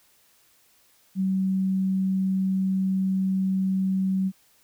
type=tone; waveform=sine; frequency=190.1 Hz; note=F#3; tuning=47 cents sharp; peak=-21 dBFS; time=1.15-4.32 s; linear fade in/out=50 ms; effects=white hiss -61 dBFS RMS until 4.63 s